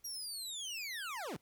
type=linear sweep; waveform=25% pulse; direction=down; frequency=5750 to 98.3 Hz; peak=-36 dBFS; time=0.04-1.37 s; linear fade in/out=10 ms; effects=pink hiss -73 dBFS RMS until 1.41 s